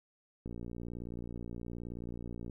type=click train; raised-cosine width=3 ms; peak=-30 dBFS; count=121; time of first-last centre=0.46-2.497 s; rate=58.9 Hz; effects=12-bit